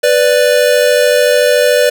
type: tone pair together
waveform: square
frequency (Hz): 494.9 / 588.5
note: B4 / D5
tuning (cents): +4 / +3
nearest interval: minor third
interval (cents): 299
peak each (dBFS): -11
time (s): 0.03-1.9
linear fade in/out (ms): 10
effects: none